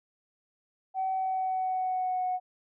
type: tone with pitch glide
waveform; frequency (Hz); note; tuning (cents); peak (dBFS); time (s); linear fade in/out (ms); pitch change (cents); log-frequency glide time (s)
sine; 760 to 735; F#5 to F#5; +46 to -12; -26; 0.94-2.4; 50; -58; 1.12-2.27
effects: tanh soft clip ceiling -22 dBFS